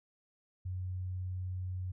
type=tone; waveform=sine; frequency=91.9 Hz; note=F#2; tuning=11 cents flat; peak=-35 dBFS; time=0.65-1.92 s; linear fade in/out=10 ms; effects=none